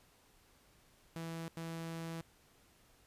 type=tone bursts at uneven times; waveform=sawtooth; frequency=164.81 Hz; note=E3; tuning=in tune; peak=-37 dBFS; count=2; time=1.16-1.48 / 1.57-2.21 s; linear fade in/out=0 ms; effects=pink hiss -67 dBFS RMS until 3.06 s + resampled to 32000 Hz